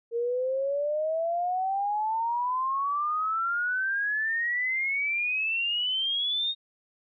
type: exponential sweep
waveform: sine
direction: up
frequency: 460.9 to 3729 Hz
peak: -25 dBFS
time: 0.11-6.55 s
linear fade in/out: 50 ms
effects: none